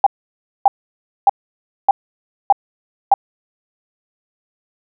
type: tone bursts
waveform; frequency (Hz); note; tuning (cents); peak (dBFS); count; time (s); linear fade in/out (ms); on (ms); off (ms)
sine; 798; G5; +31; -5; 6; 0.04-3.14; 2; 25; 590
effects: none